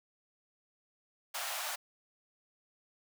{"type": "high-pass noise", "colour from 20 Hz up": "pink", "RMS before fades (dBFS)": -38, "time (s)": [1.34, 1.76], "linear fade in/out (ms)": 10, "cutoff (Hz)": 630, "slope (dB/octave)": 48, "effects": []}